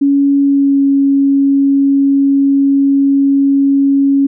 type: tone with pitch glide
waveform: sine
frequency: 280 to 276.8 Hz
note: C#4 to C#4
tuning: +18 to -2 cents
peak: -7 dBFS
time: 0.01-4.27 s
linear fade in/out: 10 ms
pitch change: -20 cents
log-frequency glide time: 0.4-0.83 s
effects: none